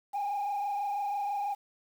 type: tone with frequency modulation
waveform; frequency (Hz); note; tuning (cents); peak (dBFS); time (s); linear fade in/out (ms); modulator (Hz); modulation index
sine; 812; G#5; -39; -28; 0.13-1.55; 20; 26.1; 0.93
effects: tanh soft clip ceiling -26 dBFS + 9-bit